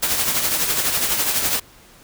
white noise with tremolo, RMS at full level -18 dBFS, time 0.02-1.6 s, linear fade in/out 10 ms, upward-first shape triangle, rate 12 Hz, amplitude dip 55%, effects pink hiss -48 dBFS RMS until 2.03 s

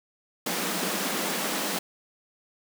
pink high-pass noise, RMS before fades -29 dBFS, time 0.46-1.79 s, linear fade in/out 5 ms, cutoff 170 Hz, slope 96 dB/octave, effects none

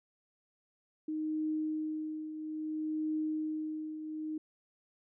sine tone with tremolo, 310.4 Hz, D#4, 4 cents flat, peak -30 dBFS, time 1.08-4.38 s, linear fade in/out 5 ms, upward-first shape triangle, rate 0.6 Hz, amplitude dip 65%, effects none

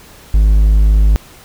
triangle tone, 52.1 Hz, G#1, 6 cents sharp, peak -4 dBFS, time 0.34-1.16 s, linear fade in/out 0 ms, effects pink hiss -40 dBFS RMS until 1.44 s

